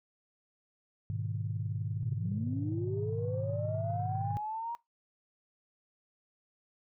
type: chord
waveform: sine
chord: G# minor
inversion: none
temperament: equal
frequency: 103.83 / 123.47 / 155.56 Hz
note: G#2 / B2 / D#3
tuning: 0 / 0 / 0 cents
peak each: -34 / -38 / -39 dBFS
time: 1.1-4.37 s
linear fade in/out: 0 ms
type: linear sweep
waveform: sine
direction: up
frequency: 105.9 to 948 Hz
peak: -34 dBFS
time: 2.03-4.75 s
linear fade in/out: 0 ms
effects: noise-tail reverb RT60 0.2 s tail -22 dB re dry + tanh soft clip ceiling -22 dBFS